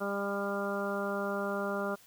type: harmonic tone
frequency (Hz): 200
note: G3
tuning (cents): +35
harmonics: 1 / 2 / 3 / 4 / 5 / 6 / 7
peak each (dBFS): -37 / -37 / -36 / -43 / -44 / -40 / -39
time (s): 0-1.96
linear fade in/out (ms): 20
effects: white hiss -59 dBFS RMS until 2.06 s